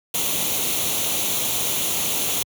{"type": "noise with comb filter", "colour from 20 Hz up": "white", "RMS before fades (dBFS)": -23, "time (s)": [0.14, 2.43], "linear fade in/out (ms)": 5, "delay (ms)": 0.3, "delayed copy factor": 0.65, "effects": ["high-pass 80 Hz 12 dB/octave"]}